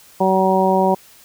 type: harmonic tone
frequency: 189.4 Hz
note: F#3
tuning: 41 cents sharp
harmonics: 1 / 2 / 3 / 4 / 5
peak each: -19 / -19 / -19 / -19 / -19 dBFS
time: 0.2-0.95 s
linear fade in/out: 10 ms
effects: white hiss -47 dBFS RMS until 1.24 s